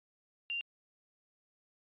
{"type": "tone", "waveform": "sine", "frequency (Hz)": 2781, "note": "F7", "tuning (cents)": -8, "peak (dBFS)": -34, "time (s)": [0.5, 0.61], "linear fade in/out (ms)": 0, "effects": ["resampled to 8000 Hz"]}